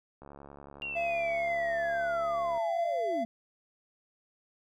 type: click train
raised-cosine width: 1 ms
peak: -34 dBFS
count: 168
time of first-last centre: 0.22-2.575 s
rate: 70.9 Hz
type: linear sweep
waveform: sine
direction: down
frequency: 2794 to 217.1 Hz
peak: -34 dBFS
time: 0.82-3.25 s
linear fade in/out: 0 ms
type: tone with vibrato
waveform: triangle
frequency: 678 Hz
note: E5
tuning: 49 cents sharp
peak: -27 dBFS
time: 0.95-3.25 s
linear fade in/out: 20 ms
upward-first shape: triangle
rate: 2.2 Hz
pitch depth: 15 cents each way
effects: none